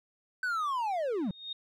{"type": "linear sweep", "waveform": "triangle", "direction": "down", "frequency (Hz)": [1534, 165.3], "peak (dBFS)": -27, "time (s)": [0.43, 1.31], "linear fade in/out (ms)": 2}
{"type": "tone with exponential growth", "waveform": "sine", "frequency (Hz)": 3706, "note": "A#7", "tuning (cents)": -11, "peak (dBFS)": -33, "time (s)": [1.14, 1.53], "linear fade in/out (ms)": 5, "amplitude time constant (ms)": 84}
{"effects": []}